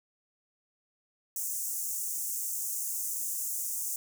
pink high-pass noise, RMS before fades -34 dBFS, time 1.36-3.96 s, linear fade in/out 2 ms, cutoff 6400 Hz, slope 48 dB/octave, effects none

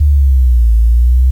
sine linear two-way sweep, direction down then up, 74.8 to 55.1 to 64.8 Hz, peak -5 dBFS, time 0-1.31 s, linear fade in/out 10 ms, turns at 0.74 s, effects 7-bit

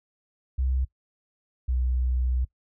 sine tone pair in turn, 64.8 / 62.63 Hz, C2 / B1, -16 / +25 cents, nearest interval minor second, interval 59 cents, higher first, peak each -22 dBFS, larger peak neither, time 0.58-0.85 / 1.68-2.45 s, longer second, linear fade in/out 10 ms, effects noise-tail reverb RT60 0.1 s tail -20 dB re dry

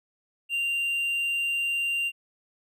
triangle tone, 2779 Hz, F7, 9 cents flat, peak -23 dBFS, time 0.49-2.12 s, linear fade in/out 50 ms, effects none

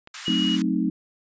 click, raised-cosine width 0.3 ms, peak -26 dBFS, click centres 0.074 s
pink high-pass noise, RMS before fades -37 dBFS, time 0.14-0.62 s, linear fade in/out 2 ms, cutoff 1200 Hz, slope 24 dB/octave
sine tone, 2901 Hz, F#7, 35 cents flat, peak -24 dBFS, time 0.25-0.57 s, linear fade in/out 20 ms
sine chord, F# diminished seventh, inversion none, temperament equal, 185 / 220 / 261.6 / 311.1 Hz, F#3 / A3 / C4 / Eb4, 0 / 0 / 0 / 0 cents, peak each -26 dBFS, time 0.28-0.9 s, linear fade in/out 2 ms
effects resampled to 16000 Hz

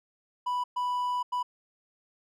triangle tone bursts at uneven times, 987.8 Hz, B5, in tune, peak -25 dBFS, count 3, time 0.46-0.64 / 0.76-1.23 / 1.32-1.43 s, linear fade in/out 10 ms, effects none

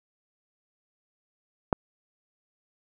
click, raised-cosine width 1 ms, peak -7 dBFS, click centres 1.728 s, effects none

